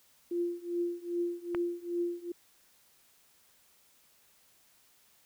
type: tone with tremolo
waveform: sine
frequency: 347 Hz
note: F4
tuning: 11 cents flat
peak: -27 dBFS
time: 0.31-2.32 s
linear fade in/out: 5 ms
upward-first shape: triangle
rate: 2.5 Hz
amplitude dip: 95%
type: click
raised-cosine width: 0.5 ms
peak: -21 dBFS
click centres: 1.548 s
effects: white hiss -65 dBFS RMS until 5.25 s